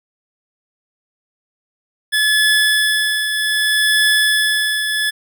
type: tone with tremolo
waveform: 25% pulse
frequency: 1718 Hz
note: A6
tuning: 42 cents flat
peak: -7 dBFS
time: 2.12-5.11 s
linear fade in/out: 20 ms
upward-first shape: triangle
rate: 0.64 Hz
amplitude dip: 55%
effects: none